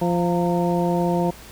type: harmonic tone with a mistuned harmonic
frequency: 173.9 Hz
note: F3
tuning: 7 cents flat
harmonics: 1 / 2 / 3 / 4 / 5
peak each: -21 / -24 / -26 / -27 / -28 dBFS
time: 0.01-1.31 s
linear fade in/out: 10 ms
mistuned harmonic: 5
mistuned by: +89 cents
effects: added 60 Hz sine -47 dBFS peak until 1.51 s + pink hiss -43 dBFS RMS until 1.51 s